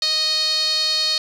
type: tone with band-pass filter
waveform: sawtooth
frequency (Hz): 622.3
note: D#5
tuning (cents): 0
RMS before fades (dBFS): -20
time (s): 0.02-1.18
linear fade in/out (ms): 2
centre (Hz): 4300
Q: 8.1
effects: none